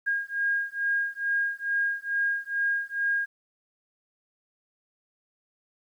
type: beating tone pair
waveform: sine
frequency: 1624 / 1626.3 Hz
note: G#6 / G#6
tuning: -39 / -37 cents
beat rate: 2.3 Hz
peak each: -28 dBFS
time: 0.06-3.26 s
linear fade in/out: 20 ms
effects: 10-bit